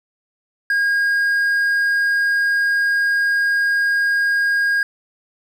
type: tone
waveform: triangle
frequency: 1628 Hz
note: G#6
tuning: 35 cents flat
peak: -13 dBFS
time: 0.7-4.83 s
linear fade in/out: 2 ms
effects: none